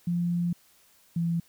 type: tone pair in turn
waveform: sine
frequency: 173.4 / 168.56 Hz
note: F3 / E3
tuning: -12 / +39 cents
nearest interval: unison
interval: 49 cents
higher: first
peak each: -24 dBFS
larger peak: neither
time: 0.07-0.53 / 1.16-1.4 s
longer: first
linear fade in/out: 5 ms
effects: white hiss -61 dBFS RMS until 1.48 s